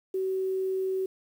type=tone; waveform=sine; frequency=379 Hz; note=F#4; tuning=42 cents sharp; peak=-26 dBFS; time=0.14-1.06 s; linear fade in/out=5 ms; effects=9-bit